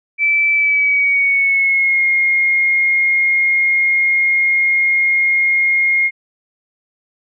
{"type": "tone with pitch glide", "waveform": "sine", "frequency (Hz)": [2320, 2140], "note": ["D7", "C7"], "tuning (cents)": [-22, 38], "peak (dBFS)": -11, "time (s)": [0.18, 6.11], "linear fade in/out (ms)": 50, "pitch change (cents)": -140, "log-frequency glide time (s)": [0.52, 2.04], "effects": []}